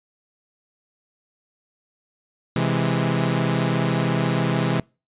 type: chord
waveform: sawtooth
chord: C augmented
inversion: none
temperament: equal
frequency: 130.81 / 164.81 / 207.7 Hz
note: C3 / E3 / G#3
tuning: 0 / 0 / 0 cents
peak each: -19 / -19 / -22 dBFS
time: 2.56-4.8 s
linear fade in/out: 2 ms
effects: noise-tail reverb RT60 0.3 s tail -26 dB re dry + resampled to 8000 Hz